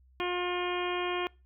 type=harmonic tone with a mistuned harmonic; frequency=356.8 Hz; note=F4; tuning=37 cents sharp; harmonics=1 / 2 / 3 / 4 / 5 / 6 / 7 / 8 / 9; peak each=-32 / -38 / -36 / -42 / -43 / -43 / -39 / -43 / -42 dBFS; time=0.2-1.27 s; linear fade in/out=0 ms; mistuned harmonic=7; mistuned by=-29 cents; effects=noise-tail reverb RT60 0.3 s tail -25 dB re dry + added 64 Hz sine -58 dBFS peak until 1.45 s